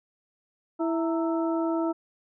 harmonic tone with a mistuned harmonic, 329.6 Hz, E4, in tune, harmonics 1 / 2 / 3 / 4, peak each -25 / -31 / -35 / -37 dBFS, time 0.79-1.93 s, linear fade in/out 20 ms, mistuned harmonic 3, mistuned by -120 cents, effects none

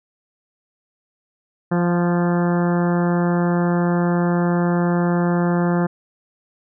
harmonic tone with a mistuned harmonic, 174.1 Hz, F3, 5 cents flat, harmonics 1 / 2 / 3 / 4 / 5 / 6 / 7 / 8 / 9 / 10, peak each -17 / -23 / -27 / -29 / -31 / -33 / -34 / -35 / -36 / -37 dBFS, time 1.71-5.87 s, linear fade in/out 10 ms, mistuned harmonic 4, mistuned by +16 cents, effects none

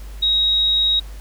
sine tone, 3794 Hz, A#7, 30 cents sharp, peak -14 dBFS, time 0.22-1 s, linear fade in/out 10 ms, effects added 50 Hz sine -31 dBFS peak until 1.2 s + pink hiss -46 dBFS RMS until 1.2 s

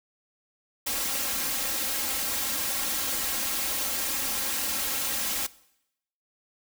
white noise with comb filter, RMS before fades -29 dBFS, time 0.86-5.47 s, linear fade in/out 10 ms, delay 3.7 ms, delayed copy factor +0.85, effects noise-tail reverb RT60 0.8 s tail -20 dB re dry

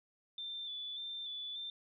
sine tone with vibrato, 3520 Hz, A7, in tune, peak -40 dBFS, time 0.38-1.7 s, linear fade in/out 2 ms, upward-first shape square, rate 1.7 Hz, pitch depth 26 cents each way, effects none

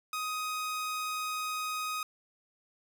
sawtooth tone, 1253 Hz, D#6, 12 cents sharp, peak -29 dBFS, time 0.13-2.03 s, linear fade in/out 2 ms, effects none

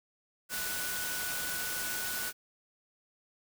sine tone in noise, 1480 Hz, F#6, in tune, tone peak -39 dBFS, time 0.49-2.33 s, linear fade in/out 50 ms, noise white, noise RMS -36 dBFS, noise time 0.49-2.33 s, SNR -6 dB, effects none

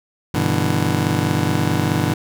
25% pulse chord, E minor seventh, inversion first, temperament just, 98.89 / 123.61 / 148.33 / 164.81 Hz, G2 / B2 / D3 / E3, +16 / +2 / +18 / 0 cents, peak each -19 dBFS, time 0.34-2.14 s, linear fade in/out 5 ms, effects none

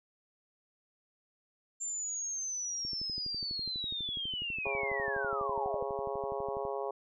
sine linear sweep, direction down, 7320 to 462.4 Hz, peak -34 dBFS, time 1.8-5.84 s, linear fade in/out 20 ms
click train, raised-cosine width 3 ms, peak -34 dBFS, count 47, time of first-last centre 2.85-6.652 s, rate 12.1 Hz
harmonic tone, 137.4 Hz, C#3, 15 cents flat, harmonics 3 / 4 / 5 / 6 / 7 / 8, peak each -37 / -39 / -41 / -43 / -44 / -45 dBFS, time 4.65-6.91 s, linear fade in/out 5 ms
effects none

